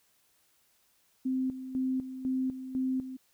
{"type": "tone with tremolo", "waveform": "sine", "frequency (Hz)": 260, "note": "C4", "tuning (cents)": -11, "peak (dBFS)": -27, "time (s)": [1.25, 3.17], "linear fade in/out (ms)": 10, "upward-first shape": "square", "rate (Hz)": 2, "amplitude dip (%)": 70, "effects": ["white hiss -69 dBFS RMS until 3.33 s"]}